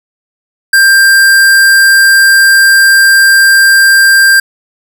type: tone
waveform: square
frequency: 1587 Hz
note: G6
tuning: 21 cents sharp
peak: -3 dBFS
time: 0.73-4.4 s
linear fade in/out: 5 ms
effects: none